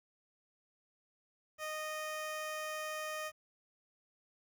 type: tone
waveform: 15% pulse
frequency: 618 Hz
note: D#5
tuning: 12 cents flat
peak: -32 dBFS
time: 1.58-3.32 s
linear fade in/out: 50 ms
effects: 11-bit